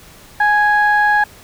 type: tone pair together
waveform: sine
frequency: 836 / 1659.5 Hz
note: G#5 / G#6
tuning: +11 / -2 cents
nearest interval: octave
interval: 1187 cents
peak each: -12 dBFS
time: 0.4-1.24 s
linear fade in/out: 5 ms
effects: tanh soft clip ceiling -5 dBFS + pink hiss -42 dBFS RMS until 1.43 s